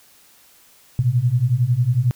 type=beating tone pair; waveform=sine; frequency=116.54 / 127.54 Hz; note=A#2 / C3; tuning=0 / -44 cents; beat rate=11 Hz; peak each=-19 / -17 dBFS; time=0.99-2.11 s; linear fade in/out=0 ms; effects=white hiss -52 dBFS RMS until 2.15 s